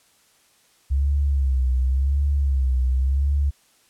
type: tone with vibrato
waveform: sine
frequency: 67.2 Hz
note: C2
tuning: 47 cents sharp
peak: -17 dBFS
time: 0.9-3.51 s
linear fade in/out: 20 ms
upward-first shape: sine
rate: 0.91 Hz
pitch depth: 100 cents each way
effects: white hiss -59 dBFS RMS until 3.89 s + low-pass 11000 Hz 12 dB/octave